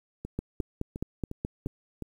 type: two click trains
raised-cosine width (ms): 3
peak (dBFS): -23 / -17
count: 6 / 7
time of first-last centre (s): 0.25-2.023 / 0.39-1.661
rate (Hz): 2.82 / 4.72
effects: 9-bit